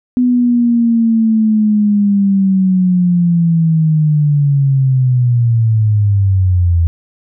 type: linear sweep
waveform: sine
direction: down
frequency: 250 to 82.41 Hz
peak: -8 dBFS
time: 0.17-6.87 s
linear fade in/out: 0 ms
effects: none